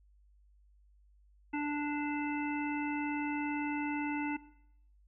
harmonic tone, 293.7 Hz, D4, in tune, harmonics 1 / 3 / 5 / 7 / 9, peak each -33 / -39 / -45 / -43 / -44 dBFS, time 1.53-4.37 s, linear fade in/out 10 ms, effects noise-tail reverb RT60 0.7 s tail -18 dB re dry + added 50 Hz sine -61 dBFS peak until 5.07 s

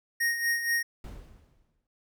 square tone with tremolo, 1864 Hz, A#6, 1 cent flat, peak -24 dBFS, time 0.2-0.83 s, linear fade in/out 10 ms, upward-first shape sine, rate 4.2 Hz, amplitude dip 60%
brown noise with exponential decay, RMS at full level -39 dBFS, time 1.04-1.87 s, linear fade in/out 2 ms, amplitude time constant 180 ms
effects none

